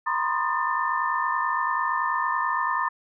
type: tone cluster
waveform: sine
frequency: 944 / 1016 / 1065 / 1226 / 1783 Hz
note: A#5 / B5 / C6 / D#6 / A6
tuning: +22 / +49 / +30 / -26 / +22 cents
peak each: -29 dBFS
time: 0.06-2.89 s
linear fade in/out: 10 ms
effects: none